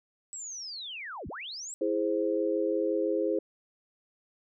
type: linear two-way sweep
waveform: sine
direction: down then up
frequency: 7902 to 33.28 to 7902 Hz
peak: -37 dBFS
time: 0.33-1.74 s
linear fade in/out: 0 ms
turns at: 1.28 s
type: chord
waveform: sine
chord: E augmented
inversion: none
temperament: equal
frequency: 329.6 / 415.3 / 523.3 Hz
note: E4 / G#4 / B#4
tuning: 0 / 0 / 0 cents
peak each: -30 dBFS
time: 1.81-3.39 s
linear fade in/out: 5 ms
effects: none